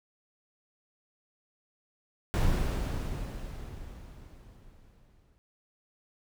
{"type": "noise with exponential decay", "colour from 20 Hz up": "brown", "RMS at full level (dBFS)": -24, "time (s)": [2.34, 5.38], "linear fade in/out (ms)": 0, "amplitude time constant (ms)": 660, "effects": []}